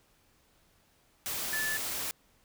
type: tone in noise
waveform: sine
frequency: 1741 Hz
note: A6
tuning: 19 cents flat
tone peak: -31 dBFS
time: 1.53-1.77 s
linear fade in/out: 0 ms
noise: white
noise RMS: -35 dBFS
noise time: 1.26-2.11 s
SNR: +1 dB
effects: pink hiss -67 dBFS RMS until 2.44 s